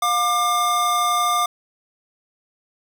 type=tone pair together; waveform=square; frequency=710.6 / 1195 Hz; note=F5 / D6; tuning=+30 / +30 cents; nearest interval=major sixth; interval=900 cents; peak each=-24 / -19 dBFS; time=0.02-1.46 s; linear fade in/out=5 ms; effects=none